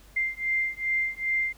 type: beating tone pair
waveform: sine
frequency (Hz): 2093 / 2095.5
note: C7 / C7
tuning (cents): 0 / +2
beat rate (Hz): 2.5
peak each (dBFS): -28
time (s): 0.16-1.53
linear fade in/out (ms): 10
effects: added 48 Hz sine -53 dBFS peak until 1.57 s + pink hiss -56 dBFS RMS until 1.57 s